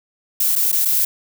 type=noise with dropouts; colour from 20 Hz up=violet; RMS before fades=-17 dBFS; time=0.4-1.05 s; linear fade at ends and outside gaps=5 ms; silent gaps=0.555-0.56 / 0.718-0.726 / 0.851-0.855 s; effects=none